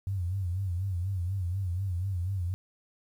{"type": "tone with vibrato", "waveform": "sine", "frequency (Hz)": 92.5, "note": "F#2", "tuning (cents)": 0, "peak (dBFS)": -28, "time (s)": [0.07, 2.54], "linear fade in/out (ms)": 0, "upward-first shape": "sine", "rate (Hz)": 4.1, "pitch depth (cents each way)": 120, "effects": ["10-bit"]}